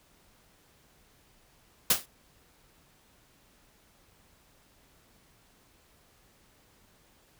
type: noise with exponential decay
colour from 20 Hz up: white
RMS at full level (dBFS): -18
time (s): 1.9-2.06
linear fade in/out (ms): 5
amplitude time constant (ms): 34
effects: pink hiss -63 dBFS RMS until 7.39 s